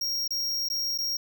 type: tone with dropouts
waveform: square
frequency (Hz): 5588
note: F8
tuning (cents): 0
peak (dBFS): -27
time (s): 0.01-1.17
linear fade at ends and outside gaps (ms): 5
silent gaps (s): 0.278-0.306 / 0.687-0.7 / 0.978-0.985
effects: none